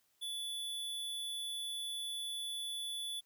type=tone; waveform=square; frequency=3450 Hz; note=A7; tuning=35 cents flat; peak=-39 dBFS; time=0.21-3.21 s; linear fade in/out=20 ms; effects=white hiss -75 dBFS RMS until 3.25 s